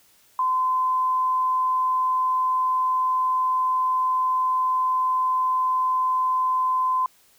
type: tone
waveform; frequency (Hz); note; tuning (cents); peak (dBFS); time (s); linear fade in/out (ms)
sine; 1026; C6; -34; -19; 0.39-7.06; 2
effects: white hiss -58 dBFS RMS until 7.38 s